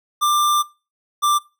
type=tone pair in turn; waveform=square; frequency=1187 / 1181.2 Hz; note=D6 / D6; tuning=+18 / +10 cents; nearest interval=unison; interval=8 cents; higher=first; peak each=-15 dBFS; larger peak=neither; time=0.21-0.63 / 1.22-1.39 s; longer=first; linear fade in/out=20 ms; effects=noise-tail reverb RT60 0.3 s tail -21 dB re dry